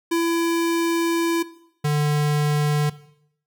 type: tone pair in turn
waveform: square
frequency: 335.3 / 148.5 Hz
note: E4 / D3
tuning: +30 / +20 cents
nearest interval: octave + major second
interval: 1410 cents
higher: first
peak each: -19 dBFS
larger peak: neither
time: 0.11-1.43 / 1.84-2.9 s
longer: first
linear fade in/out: 10 ms
effects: noise-tail reverb RT60 0.7 s tail -17 dB re dry